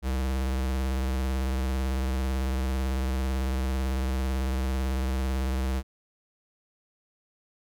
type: tone with vibrato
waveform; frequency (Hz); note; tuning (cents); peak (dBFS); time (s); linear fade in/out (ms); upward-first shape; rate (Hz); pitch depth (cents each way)
square; 65.41; C2; 0; -26; 0.02-5.83; 50; triangle; 18; 63
effects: none